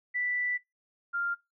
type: tone pair in turn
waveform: sine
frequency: 1974 / 1395.8 Hz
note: B6 / F6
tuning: -1 / -1 cents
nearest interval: tritone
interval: 600 cents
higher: first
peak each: -28 dBFS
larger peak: neither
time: 0.14-0.58 / 1.13-1.35 s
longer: first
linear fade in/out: 20 ms
effects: noise-tail reverb RT60 0.2 s tail -20 dB re dry